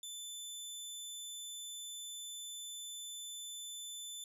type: tone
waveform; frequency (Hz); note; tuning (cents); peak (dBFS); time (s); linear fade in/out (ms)
20% pulse; 3520; A7; 0; -38; 0.03-4.24; 2
effects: none